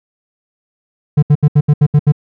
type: tone bursts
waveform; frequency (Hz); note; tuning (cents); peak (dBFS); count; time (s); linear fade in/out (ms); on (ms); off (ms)
triangle; 147.5; D3; +8; -3; 8; 1.17-2.122; 10; 56; 72
effects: none